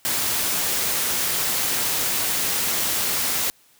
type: noise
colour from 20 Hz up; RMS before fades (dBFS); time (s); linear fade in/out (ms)
white; -23; 0.05-3.5; 0
effects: white hiss -57 dBFS RMS until 3.79 s + high-pass 60 Hz 12 dB/octave